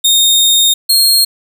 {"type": "tone pair in turn", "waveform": "sawtooth", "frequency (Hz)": [3686, 4246], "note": ["A#7", "C8"], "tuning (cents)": [-20, 25], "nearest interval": "major second", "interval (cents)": 245, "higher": "second", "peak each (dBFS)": -4, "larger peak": "neither", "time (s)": [[0.04, 0.74], [0.89, 1.25]], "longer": "first", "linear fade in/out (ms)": 10, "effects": []}